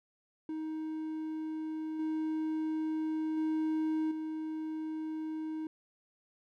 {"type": "tone with level steps", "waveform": "triangle", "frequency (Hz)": 314.1, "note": "D#4", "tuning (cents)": 16, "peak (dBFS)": [-33, -29, -27, -33], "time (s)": [0.49, 5.67], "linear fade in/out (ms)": 2, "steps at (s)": [1.99, 3.37, 4.11], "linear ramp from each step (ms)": 5, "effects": []}